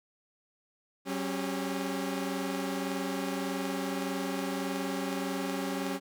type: tone cluster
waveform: sawtooth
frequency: 189.9 / 274 / 401.5 Hz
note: F#3 / C#4 / G4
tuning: +45 / -20 / +41 cents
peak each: -32 / -30 / -35 dBFS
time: 1.05-6 s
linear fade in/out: 50 ms
effects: none